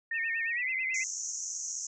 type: tone with pitch glide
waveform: sine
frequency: 1830 to 2054 Hz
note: A#6 to C7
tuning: -32 to -33 cents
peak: -30 dBFS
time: 0.11-1.04 s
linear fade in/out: 5 ms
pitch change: +199 cents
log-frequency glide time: 0.48-0.69 s
type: tone with vibrato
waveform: sine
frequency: 2389 Hz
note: D7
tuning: 29 cents sharp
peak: -35 dBFS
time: 0.13-1.04 s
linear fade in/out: 20 ms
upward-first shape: sine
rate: 9.1 Hz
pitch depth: 200 cents each way
type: band-pass noise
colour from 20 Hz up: white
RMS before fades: -37 dBFS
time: 0.94-1.87 s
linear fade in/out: 5 ms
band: 5800 to 7000 Hz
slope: 96 dB/octave
effects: none